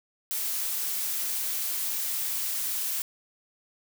blue noise, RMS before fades -30 dBFS, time 0.31-3.02 s, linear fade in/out 0 ms, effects none

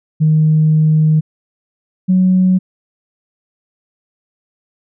sine tone pair in turn, 155.56 / 184.99 Hz, D#3 / F#3, 0 / 0 cents, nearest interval minor third, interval 300 cents, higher second, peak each -7 dBFS, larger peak neither, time 0.2-1.21 / 2.08-2.59 s, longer first, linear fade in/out 20 ms, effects tanh soft clip ceiling -3 dBFS

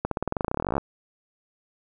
accelerating click train, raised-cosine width 1 ms, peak -11 dBFS, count 24, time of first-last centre 0.05-0.78 s, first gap 63 ms, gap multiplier 0.93, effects none

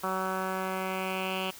10% pulse tone with low-pass filter sweep, 188.3 Hz, F#3, 31 cents sharp, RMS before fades -32 dBFS, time 0.03-1.51 s, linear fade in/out 10 ms, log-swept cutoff 1300 to 3000 Hz, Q 3.5, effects white hiss -48 dBFS RMS until 1.59 s

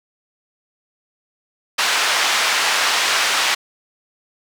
pink band-pass noise, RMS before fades -18 dBFS, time 1.78-3.55 s, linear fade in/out 10 ms, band 1100 to 5800 Hz, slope 12 dB/octave, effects none

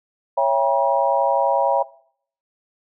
sine chord, C# diminished seventh, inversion none, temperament just, 554.4 / 665.2 / 798.3 / 957.9 Hz, C#5 / E5 / G5 / Bb5, 0 / +16 / +31 / +47 cents, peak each -20 / -22 / -22 / -20 dBFS, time 0.37-1.83 s, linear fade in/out 10 ms, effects noise-tail reverb RT60 0.6 s tail -20 dB re dry

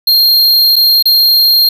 square tone with dropouts, 4212 Hz, C8, 11 cents sharp, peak -6 dBFS, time 0.07-1.69 s, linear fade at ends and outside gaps 5 ms, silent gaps 0.758-0.763 / 1.026-1.055 s, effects none

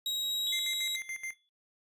40% pulse tone with pitch glide, 3820 to 3847 Hz, A#7 to B7, +42 to -46 cents, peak -29 dBFS, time 0.06-0.96 s, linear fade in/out 2 ms, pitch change +12 cents, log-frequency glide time 0.17-0.69 s
sine tone with exponential decay, 3431 Hz, A7, 44 cents flat, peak -35 dBFS, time 0.47-1.49 s, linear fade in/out 0 ms, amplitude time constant 220 ms
square tone with tremolo, 2093 Hz, C7, in tune, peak -36 dBFS, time 0.52-1.34 s, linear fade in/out 10 ms, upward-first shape square, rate 7 Hz, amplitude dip 75%
effects noise-tail reverb RT60 0.2 s tail -17 dB re dry + resampled to 32000 Hz

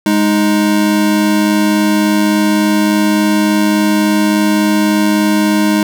square tone pair together, 207.7 / 311.2 Hz, G#3 / D#4, 0 / 0 cents, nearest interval perfect fifth, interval 700 cents, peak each -13 dBFS, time 0.06-5.83 s, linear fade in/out 2 ms, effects none

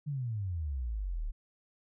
sine exponential sweep, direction down, 152.7 to 34.65 Hz, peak -32 dBFS, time 0.06-1.32 s, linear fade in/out 20 ms, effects none

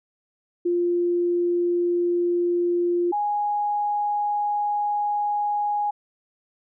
sine tone pair in turn, 349.2 / 828.2 Hz, F4 / G#5, 0 / -5 cents, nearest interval octave + minor third, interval 1495 cents, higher second, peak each -19 / -21 dBFS, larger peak first, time 0.65-3.12 / 3.12-5.91 s, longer second, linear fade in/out 10 ms, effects none

